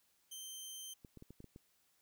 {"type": "tone", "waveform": "15% pulse", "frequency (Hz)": 3119, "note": "G7", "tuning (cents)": -9, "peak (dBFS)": -39, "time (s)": [0.31, 0.94], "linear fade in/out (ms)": 10}
{"type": "clicks", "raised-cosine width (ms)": 3, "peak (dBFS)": -40, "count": 7, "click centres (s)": [1.048, 1.173, 1.224, 1.306, 1.404, 1.443, 1.561]}
{"effects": ["white hiss -75 dBFS RMS until 2.01 s"]}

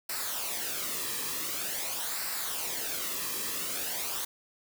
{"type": "noise with flanger", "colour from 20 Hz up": "white", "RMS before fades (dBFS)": -34, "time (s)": [0.09, 4.25], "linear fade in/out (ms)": 5, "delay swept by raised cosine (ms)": [0.3, 1.4], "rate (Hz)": 0.46, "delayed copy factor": -0.6, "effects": []}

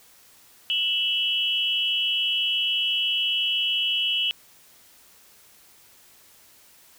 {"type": "tone with amplitude modulation", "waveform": "sine", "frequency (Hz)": 2960, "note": "F#7", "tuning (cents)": 0, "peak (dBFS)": -17, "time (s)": [0.7, 4.31], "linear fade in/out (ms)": 0, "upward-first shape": "sine", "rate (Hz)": 294, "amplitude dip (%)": 95, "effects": ["white hiss -54 dBFS RMS until 6.98 s"]}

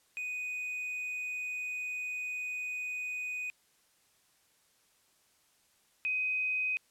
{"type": "tone pair in turn", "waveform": ["triangle", "sine"], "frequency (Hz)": [2489, 2511], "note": ["D#7", "D#7"], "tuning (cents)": [0, 15], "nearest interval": "unison", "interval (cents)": 15, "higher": "second", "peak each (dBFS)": [-33, -29], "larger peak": "second", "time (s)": [[0.17, 3.5], [6.05, 6.77]], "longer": "first", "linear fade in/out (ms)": 0, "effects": ["white hiss -69 dBFS RMS until 6.9 s", "low-pass 12000 Hz 12 dB/octave"]}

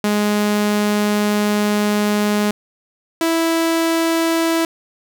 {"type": "tone pair in turn", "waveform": "sawtooth", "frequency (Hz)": [208.2, 329.2], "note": ["G#3", "E4"], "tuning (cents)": [5, -2], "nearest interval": "minor sixth", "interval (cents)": 793, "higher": "second", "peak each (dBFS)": -11, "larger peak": "neither", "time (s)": [[0.04, 2.51], [3.21, 4.65]], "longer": "first", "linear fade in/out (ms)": 2, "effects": ["8-bit"]}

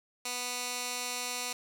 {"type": "tone with band-pass filter", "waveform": "15% pulse", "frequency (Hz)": 246.9, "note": "B3", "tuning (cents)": 0, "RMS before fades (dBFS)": -36, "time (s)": [0.25, 1.53], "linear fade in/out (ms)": 5, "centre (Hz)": 7100, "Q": 0.65, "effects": []}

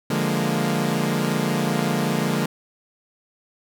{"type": "chord", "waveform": "sawtooth", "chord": "Bb dominant seventh", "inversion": "first", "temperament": "equal", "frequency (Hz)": [146.83, 174.61, 207.7, 233.1], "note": ["D3", "F3", "Ab3", "Bb3"], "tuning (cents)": [0, 0, 0, 0], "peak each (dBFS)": -22, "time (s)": [0.1, 2.46], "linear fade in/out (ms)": 5, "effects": []}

